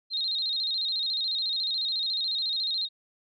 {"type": "tone with vibrato", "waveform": "sine", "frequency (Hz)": 3941, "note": "B7", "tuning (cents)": -4, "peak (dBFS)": -26, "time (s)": [0.1, 2.89], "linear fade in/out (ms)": 50, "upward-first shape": "square", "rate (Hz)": 14, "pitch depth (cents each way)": 89, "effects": []}